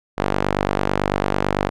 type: tone with band-pass filter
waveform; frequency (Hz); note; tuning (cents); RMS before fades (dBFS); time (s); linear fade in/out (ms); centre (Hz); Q
sawtooth; 49; G1; 0; -21; 0.17-1.7; 20; 790; 0.57
effects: none